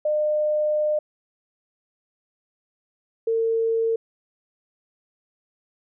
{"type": "tone pair in turn", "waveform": "sine", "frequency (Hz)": [605, 453.2], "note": ["D#5", "A#4"], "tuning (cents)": [-49, -49], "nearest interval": "perfect fourth", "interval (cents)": 500, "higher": "first", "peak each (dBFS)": -19, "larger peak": "neither", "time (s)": [[0.05, 0.99], [3.27, 3.96]], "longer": "first", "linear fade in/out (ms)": 5, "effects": []}